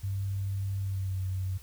sine tone with pitch glide, 98 to 94.06 Hz, G2 to F#2, 0 to +29 cents, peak -29 dBFS, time 0.03-1.58 s, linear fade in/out 10 ms, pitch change -71 cents, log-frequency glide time 0.78-1.21 s, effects added 60 Hz sine -49 dBFS peak until 1.62 s + white hiss -56 dBFS RMS until 1.62 s

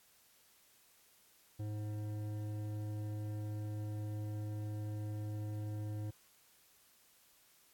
sine tone with hard clipping, 105.5 Hz, G#2, 28 cents sharp, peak -40 dBFS, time 1.59-6.11 s, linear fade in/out 10 ms, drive 11 dB, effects white hiss -67 dBFS RMS until 7.73 s + AAC 64 kbps

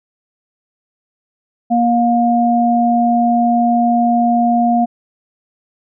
sine tone pair together, 236.9 / 710 Hz, A#3 / F5, +28 / +28 cents, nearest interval octave + perfect fifth, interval 1900 cents, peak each -13 dBFS, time 1.7-4.86 s, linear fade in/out 20 ms, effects none

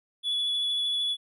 triangle tone with vibrato, 3415 Hz, G#7, 48 cents sharp, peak -23 dBFS, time 0.23-1.17 s, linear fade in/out 50 ms, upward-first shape sine, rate 13 Hz, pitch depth 14 cents each way, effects tanh soft clip ceiling -20 dBFS

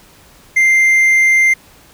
triangle tone, 2093 Hz, C7, in tune, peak -6 dBFS, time 0.56-1.54 s, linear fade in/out 10 ms, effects pink hiss -45 dBFS RMS until 1.93 s

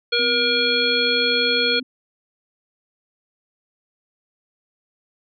harmonic tone, 476.1 Hz, A#4, 37 cents sharp, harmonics 1 / 3 / 5 / 7 / 9, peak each -23 / -24 / -24 / -22 / -23 dBFS, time 0.12-1.8 s, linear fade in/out 10 ms
sine tone with vibrato, 255.1 Hz, C4, 44 cents flat, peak -30 dBFS, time 0.19-1.83 s, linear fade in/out 5 ms, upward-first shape sine, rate 3.2 Hz, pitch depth 8 cents each way
effects none

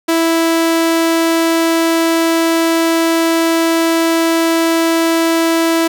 sawtooth tone, 329.6 Hz, E4, in tune, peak -7 dBFS, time 0.08-5.88 s, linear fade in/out 10 ms, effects none

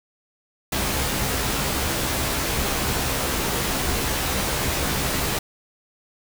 pink noise with comb filter, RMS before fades -24 dBFS, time 0.72-5.39 s, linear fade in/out 5 ms, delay 15 ms, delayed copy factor +0.6, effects none

